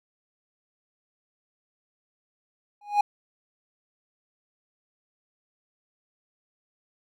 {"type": "tone with exponential growth", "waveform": "triangle", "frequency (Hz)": 825, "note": "G#5", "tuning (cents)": -12, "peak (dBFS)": -12, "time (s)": [2.81, 3.01], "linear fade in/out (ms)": 5, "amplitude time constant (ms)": 42, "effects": []}